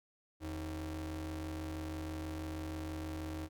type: ring-modulated tone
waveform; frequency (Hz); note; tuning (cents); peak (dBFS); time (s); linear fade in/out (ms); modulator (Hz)
45% pulse; 116.6; A#2; +1; -36; 0.4-3.49; 50; 198
effects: none